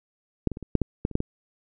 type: clicks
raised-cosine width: 3 ms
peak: -8 / -18 / -23 / -23 / -6 / -10 / -11 / -25 / -9 / -15 dBFS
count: 10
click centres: 0.473 / 0.517 / 0.571 / 0.627 / 0.753 / 0.817 / 1.051 / 1.113 / 1.154 / 1.204 s
effects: none